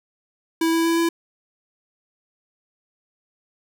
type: tone with pitch steps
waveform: square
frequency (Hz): 327.8 / 330.1 / 332.4 / 334.7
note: E4 / E4 / E4 / E4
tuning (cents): -10 / +2 / +15 / +26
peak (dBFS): -18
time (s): 0.61-1.09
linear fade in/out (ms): 5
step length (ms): 120
effects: none